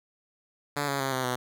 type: tone with pitch steps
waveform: 5% pulse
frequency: 144.5 / 139.42 / 134.51 / 129.78 / 125.21 Hz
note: D3 / C#3 / C3 / C3 / B2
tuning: -28 / +10 / +48 / -14 / +24 cents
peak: -16 dBFS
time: 0.76-1.36 s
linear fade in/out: 10 ms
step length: 120 ms
effects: none